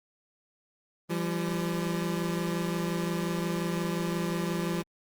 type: tone pair together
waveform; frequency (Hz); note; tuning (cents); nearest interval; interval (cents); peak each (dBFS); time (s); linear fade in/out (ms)
25% pulse; 170.32 / 196; F3 / G3; -43 / 0; major second; 243; -26 / -30; 1.09-4.83; 20
effects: Opus 24 kbps